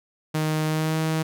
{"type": "tone with pitch glide", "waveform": "sawtooth", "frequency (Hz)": [155.56, 158.83], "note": ["D#3", "D#3"], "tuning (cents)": [0, 36], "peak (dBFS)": -18, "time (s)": [0.34, 1.23], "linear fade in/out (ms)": 10, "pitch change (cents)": 36, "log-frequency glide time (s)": [0.67, 0.98], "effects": []}